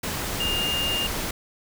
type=tone in noise; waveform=sine; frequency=2819 Hz; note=F7; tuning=16 cents sharp; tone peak=-24 dBFS; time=0.4-1.07 s; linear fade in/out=5 ms; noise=pink; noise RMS=-29 dBFS; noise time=0.03-1.31 s; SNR=+2 dB; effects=none